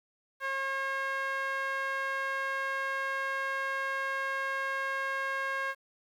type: tone with band-pass filter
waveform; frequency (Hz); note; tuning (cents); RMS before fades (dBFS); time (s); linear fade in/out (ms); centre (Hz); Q
sawtooth; 540; C#5; -45; -33; 0.4-5.75; 50; 1500; 2.9
effects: 10-bit